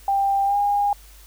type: tone with pitch glide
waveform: sine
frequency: 791 to 813.7 Hz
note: G5 to G#5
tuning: +15 to -36 cents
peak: -17 dBFS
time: 0.08-0.93 s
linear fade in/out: 2 ms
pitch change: +49 cents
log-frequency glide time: 0.45-0.57 s
effects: added 50 Hz sine -45 dBFS peak until 1.26 s + white hiss -50 dBFS RMS until 1.26 s